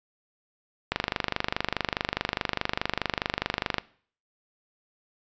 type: click train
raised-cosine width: 0.3 ms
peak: -8 dBFS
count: 72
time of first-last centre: 0.92-3.783 s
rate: 24.8 Hz
effects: noise-tail reverb RT60 0.5 s tail -20 dB re dry + resampled to 16000 Hz